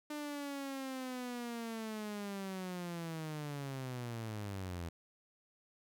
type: linear sweep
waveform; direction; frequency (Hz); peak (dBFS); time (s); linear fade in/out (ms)
sawtooth; down; 300 to 82.41; -36; 0.1-4.89; 5
effects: none